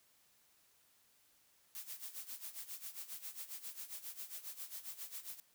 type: noise with tremolo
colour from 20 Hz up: blue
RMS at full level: -45 dBFS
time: 1.75-5.4 s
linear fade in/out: 0 ms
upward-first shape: sine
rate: 7.4 Hz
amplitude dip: 80%
effects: white hiss -71 dBFS RMS until 5.54 s